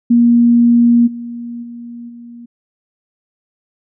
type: tone with level steps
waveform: sine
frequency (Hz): 237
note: A#3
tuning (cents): +29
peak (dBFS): -6 / -23 / -27 / -31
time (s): 0.1-2.46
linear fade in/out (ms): 10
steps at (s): 1.06 / 1.62 / 2.08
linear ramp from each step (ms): 20
effects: none